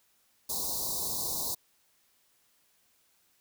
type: band-stop noise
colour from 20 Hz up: white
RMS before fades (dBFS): -33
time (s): 0.49-1.55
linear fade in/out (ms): 10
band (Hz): 1100 to 3800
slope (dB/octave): 96
effects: white hiss -69 dBFS RMS until 3.4 s